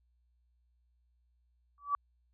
sine tone with exponential growth, 1149 Hz, D6, 38 cents flat, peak -24 dBFS, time 1.78-1.95 s, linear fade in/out 1 ms, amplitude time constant 36 ms, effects added 60 Hz sine -69 dBFS peak until 2.33 s

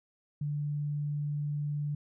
sine tone, 146.83 Hz, D3, in tune, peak -30 dBFS, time 0.41-1.95 s, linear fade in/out 5 ms, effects none

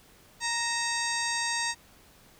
harmonic tone with a mistuned harmonic, 932.3 Hz, A#5, in tune, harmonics 1 / 2 / 3 / 4 / 5 / 6 / 7 / 8 / 9, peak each -34 / -32 / -39 / -37 / -36 / -39 / -37 / -42 / -38 dBFS, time 0.4-1.75 s, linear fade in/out 50 ms, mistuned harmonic 3, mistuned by -110 cents, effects pink hiss -57 dBFS RMS until 2.39 s

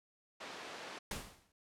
pink band-pass noise, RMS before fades -48 dBFS, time 0.4-0.99 s, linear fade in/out 10 ms, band 400 to 4500 Hz, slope 12 dB/octave
pink noise with exponential decay, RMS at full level -38 dBFS, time 1.11-1.52 s, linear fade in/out 2 ms, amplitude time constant 88 ms
effects low-pass 12000 Hz 12 dB/octave

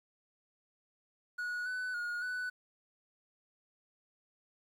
triangle tone with pitch steps, 1459 / 1500 / 1437 / 1491 Hz, F#6 / F#6 / F6 / F#6, -25 / +23 / +49 / +13 cents, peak -33 dBFS, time 1.38-2.5 s, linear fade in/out 10 ms, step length 280 ms, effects 11-bit

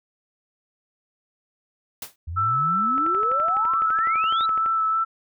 white noise with exponential decay, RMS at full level -29 dBFS, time 2.02-2.16 s, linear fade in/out 2 ms, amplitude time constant 29 ms
sine exponential sweep, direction up, 77.78 to 3988 Hz, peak -28 dBFS, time 2.27-4.46 s, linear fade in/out 10 ms
sine tone with vibrato, 1318.5 Hz, E6, in tune, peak -19 dBFS, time 2.36-5.05 s, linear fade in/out 20 ms, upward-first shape sine, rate 3.1 Hz, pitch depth 17 cents each way
click train, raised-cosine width 0.5 ms, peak -21 dBFS, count 21, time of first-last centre 2.98-4.661 s, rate 11.9 Hz
effects none

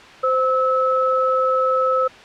sine tone pair together, 519 / 1300 Hz, C5 / E6, -14 / -24 cents, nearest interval octave + major third, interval 1590 cents, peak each -18 dBFS, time 0.23-2.08 s, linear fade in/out 10 ms, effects white hiss -41 dBFS RMS until 2.24 s + low-pass 3000 Hz 12 dB/octave

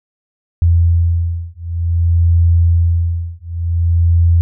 sine beating tone pair, 84.5 / 85.04 Hz, E2 / F2, +43 / -46 cents, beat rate 0.54 Hz, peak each -13 dBFS, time 0.62-4.41 s, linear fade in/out 0 ms, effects none

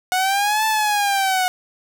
sawtooth linear two-way sweep, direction up then down, 730 to 880 to 730 Hz, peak -13 dBFS, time 0.12-1.48 s, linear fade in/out 0 ms, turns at 0.66 s, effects none

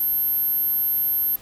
sine tone, 12750 Hz, G9, 28 cents sharp, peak -19 dBFS, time 0-1.36 s, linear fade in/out 5 ms, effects pink hiss -47 dBFS RMS until 1.41 s

